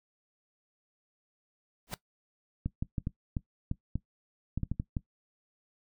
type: noise with exponential growth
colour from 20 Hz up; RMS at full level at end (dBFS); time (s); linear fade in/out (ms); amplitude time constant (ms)
pink; -33; 1.87-1.94; 0; 15
type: clicks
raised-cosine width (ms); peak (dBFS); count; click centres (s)
5; -19; 12; 2.66 / 2.825 / 2.982 / 3.071 / 3.368 / 3.714 / 3.956 / 4.576 / 4.633 / 4.716 / 4.799 / 4.968
effects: noise-tail reverb RT60 0.1 s tail -18 dB re dry